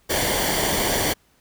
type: noise with comb filter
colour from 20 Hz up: pink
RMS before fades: -22 dBFS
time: 0.09-1.14 s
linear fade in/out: 20 ms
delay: 0.77 ms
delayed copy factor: -0.6
effects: pink hiss -61 dBFS RMS until 1.4 s